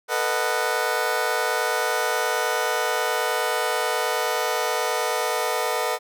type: chord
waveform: 20% pulse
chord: B dominant seventh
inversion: third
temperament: just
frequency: 444.5 / 493.9 / 617.4 / 740.8 Hz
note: A4 / B4 / D#5 / F#5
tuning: +18 / 0 / -14 / +2 cents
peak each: -23 / -22 / -23 / -23 dBFS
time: 0.08-5.99 s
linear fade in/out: 50 ms
effects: none